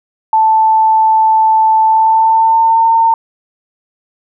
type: tone with pitch glide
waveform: sine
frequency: 880 to 907.9 Hz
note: A5 to A#5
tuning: 0 to -46 cents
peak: -6 dBFS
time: 0.33-3.14 s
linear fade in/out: 2 ms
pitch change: +54 cents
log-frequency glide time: 1.84-2.88 s
effects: none